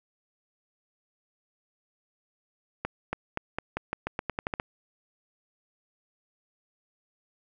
accelerating click train, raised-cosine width 0.5 ms, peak -14 dBFS, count 13, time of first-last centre 2.85-4.599 s, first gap 280 ms, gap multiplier 0.87, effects none

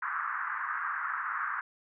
pink band-pass noise, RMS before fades -34 dBFS, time 0.02-1.61 s, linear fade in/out 5 ms, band 1100 to 1700 Hz, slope 48 dB/octave, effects none

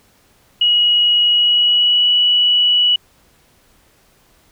sine tone with pitch glide, 2905 to 2942 Hz, F#7 to F#7, -32 to -11 cents, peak -10 dBFS, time 0.61-2.96 s, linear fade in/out 5 ms, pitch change +21 cents, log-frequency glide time 1.3-2.09 s, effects pink hiss -54 dBFS RMS until 4.51 s

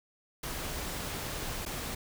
pink noise with dropouts, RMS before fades -37 dBFS, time 0.43-1.95 s, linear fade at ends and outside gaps 5 ms, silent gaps 1.653-1.661 s, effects none

